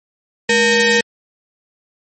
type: ring-modulated tone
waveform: sawtooth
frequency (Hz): 686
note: F5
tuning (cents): -31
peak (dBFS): -4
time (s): 0.49-1.01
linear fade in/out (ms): 5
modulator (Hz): 1160
effects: MP3 32 kbps